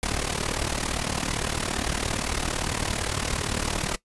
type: noise with amplitude modulation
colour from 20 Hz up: pink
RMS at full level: -24 dBFS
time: 0.03-3.96 s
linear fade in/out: 0 ms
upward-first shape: sine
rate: 37.6 Hz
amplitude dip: 80%
effects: noise-tail reverb RT60 0.1 s tail -18 dB re dry + resampled to 24000 Hz